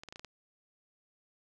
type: clicks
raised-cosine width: 0.2 ms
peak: -28 dBFS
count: 6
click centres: 0.035 / 0.087 / 0.125 / 0.159 / 0.195 / 0.247 s
effects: none

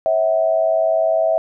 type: tone with amplitude modulation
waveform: sine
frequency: 650 Hz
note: E5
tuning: 24 cents flat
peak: -10 dBFS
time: 0.06-1.38 s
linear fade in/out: 0 ms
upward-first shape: sine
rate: 100 Hz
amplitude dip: 80%
effects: none

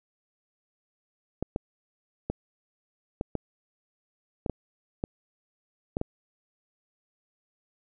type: clicks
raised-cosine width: 2 ms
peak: -15 dBFS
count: 10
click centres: 1.426 / 1.561 / 2.3 / 3.211 / 3.353 / 4.462 / 4.497 / 5.039 / 5.969 / 6.014 s
effects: none

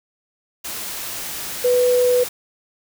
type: tone in noise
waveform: sine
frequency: 495 Hz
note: B4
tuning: 4 cents sharp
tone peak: -13 dBFS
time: 1.64-2.24 s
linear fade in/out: 10 ms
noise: white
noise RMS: -29 dBFS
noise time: 0.64-2.29 s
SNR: +13 dB
effects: none

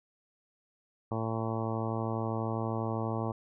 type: harmonic tone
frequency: 112.3 Hz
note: A2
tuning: 36 cents sharp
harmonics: 1 / 2 / 3 / 4 / 5 / 6 / 7 / 8 / 9 / 10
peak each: -34 / -37 / -39 / -40 / -41 / -42 / -42 / -43 / -44 / -44 dBFS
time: 1.11-3.32 s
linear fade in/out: 5 ms
effects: none

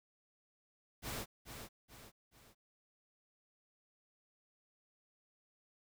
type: noise with echo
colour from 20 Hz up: pink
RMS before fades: -42 dBFS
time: 1.02-1.26 s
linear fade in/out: 50 ms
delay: 430 ms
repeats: 3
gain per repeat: -7 dB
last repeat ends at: 2.55 s
effects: none

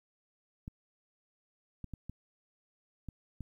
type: clicks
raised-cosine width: 5 ms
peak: -29 dBFS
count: 6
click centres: 0.679 / 1.843 / 1.937 / 2.096 / 3.087 / 3.407 s
effects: 11-bit

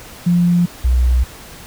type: tone pair in turn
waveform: sine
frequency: 174.61 / 62.09 Hz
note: F3 / B1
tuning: 0 / +10 cents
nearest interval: octave + tritone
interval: 1790 cents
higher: first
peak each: -10 dBFS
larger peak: neither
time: 0.26-0.66 / 0.84-1.24 s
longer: neither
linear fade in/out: 10 ms
effects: pink hiss -37 dBFS RMS until 1.66 s

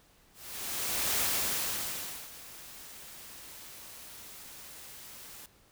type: noise with ADSR envelope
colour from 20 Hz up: white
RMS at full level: -29 dBFS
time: 0.33-5.46 s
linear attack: 860 ms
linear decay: 1100 ms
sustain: -19 dB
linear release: 3 ms
effects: pink hiss -63 dBFS RMS until 5.71 s

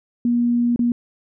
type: tone with dropouts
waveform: sine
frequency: 239.2 Hz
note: A#3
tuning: 45 cents sharp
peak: -15 dBFS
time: 0.25-0.92 s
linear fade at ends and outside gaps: 2 ms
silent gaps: 0.761-0.792 s
effects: none

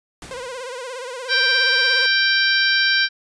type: noise with exponential decay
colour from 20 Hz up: pink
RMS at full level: -35 dBFS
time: 0.22-0.82 s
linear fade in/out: 1 ms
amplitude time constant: 130 ms
type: tone with vibrato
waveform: sawtooth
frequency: 505 Hz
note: B4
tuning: 39 cents sharp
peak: -25 dBFS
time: 0.31-2.06 s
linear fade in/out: 0 ms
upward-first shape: sine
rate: 17 Hz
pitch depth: 99 cents each way
type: harmonic tone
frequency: 784 Hz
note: G5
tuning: in tune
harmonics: 2 / 3 / 4 / 5 / 6 / 7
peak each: -17 / -25 / -25 / -23 / -24 / -26 dBFS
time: 1.28-3.09 s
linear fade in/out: 50 ms
effects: resampled to 22050 Hz

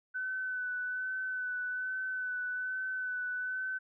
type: tone with vibrato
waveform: sine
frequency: 1506 Hz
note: F#6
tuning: 30 cents sharp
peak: -33 dBFS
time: 0.14-3.79 s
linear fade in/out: 20 ms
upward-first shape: sine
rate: 1.2 Hz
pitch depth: 20 cents each way
effects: none

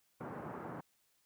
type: band-pass noise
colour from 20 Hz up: pink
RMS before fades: -45 dBFS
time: 0.2-0.81 s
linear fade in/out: 10 ms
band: 120 to 1400 Hz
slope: 24 dB/octave
effects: white hiss -75 dBFS RMS until 1.25 s

